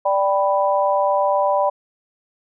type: chord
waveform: sine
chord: G major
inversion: second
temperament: equal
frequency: 587.3 / 784 / 987.8 Hz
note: D5 / G5 / B5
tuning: 0 / 0 / 0 cents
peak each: -18 / -21 / -20 dBFS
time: 0.05-1.7 s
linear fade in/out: 10 ms
effects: none